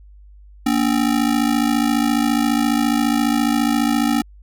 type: ring-modulated tone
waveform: square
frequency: 261.6 Hz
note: C4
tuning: in tune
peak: -13 dBFS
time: 0.66-4.22 s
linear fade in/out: 5 ms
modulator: 27.3 Hz
effects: added 50 Hz sine -41 dBFS peak until 4.42 s